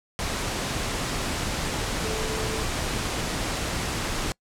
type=tone in noise; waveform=sine; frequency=438.6 Hz; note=A4; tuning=6 cents flat; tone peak=-32 dBFS; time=2.04-2.63 s; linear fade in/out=0 ms; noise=pink; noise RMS=-28 dBFS; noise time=0.19-4.32 s; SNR=-7 dB; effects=noise-tail reverb RT60 0.1 s tail -26 dB re dry + low-pass 9000 Hz 12 dB/octave